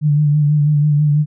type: tone with vibrato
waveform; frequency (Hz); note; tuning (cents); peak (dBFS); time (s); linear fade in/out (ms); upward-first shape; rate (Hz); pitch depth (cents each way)
sine; 148.4; D3; +18; -10; 0.01-1.26; 50; sine; 6.1; 37
effects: none